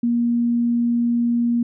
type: tone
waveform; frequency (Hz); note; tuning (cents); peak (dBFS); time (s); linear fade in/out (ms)
sine; 237; A#3; +29; -16; 0.03-1.63; 5
effects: none